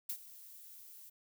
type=noise with ADSR envelope; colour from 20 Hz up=violet; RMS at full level=-37 dBFS; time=0.09-1.1 s; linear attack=6 ms; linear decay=72 ms; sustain=-17 dB; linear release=12 ms; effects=none